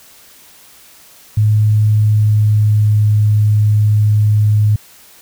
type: tone with pitch glide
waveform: sine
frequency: 106.7 to 105.66 Hz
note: G#2 to G#2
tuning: +47 to +30 cents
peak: -8 dBFS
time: 1.37-4.76 s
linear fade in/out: 5 ms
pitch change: -17 cents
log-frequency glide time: 1.91-3.08 s
effects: white hiss -43 dBFS RMS until 5.21 s